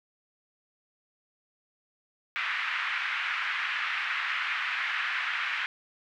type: band-pass noise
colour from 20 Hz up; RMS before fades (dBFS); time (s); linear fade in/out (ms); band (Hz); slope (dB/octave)
white; -31; 2.36-5.66; 0; 1300 to 2400; 24
effects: none